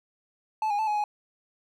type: tone with pitch steps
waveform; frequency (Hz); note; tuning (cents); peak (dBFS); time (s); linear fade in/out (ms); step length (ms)
triangle; 869 / 820 / 875 / 840 / 835; A5 / G#5 / A5 / G#5 / G#5; -22 / -22 / -10 / +19 / +9; -22; 0.62-1.04; 2; 84
effects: none